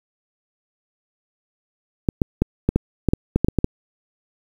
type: clicks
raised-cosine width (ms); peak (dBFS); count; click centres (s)
3; -3; 12; 2.088 / 2.218 / 2.42 / 2.69 / 2.76 / 3.087 / 3.135 / 3.36 / 3.446 / 3.485 / 3.587 / 3.644
effects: 7-bit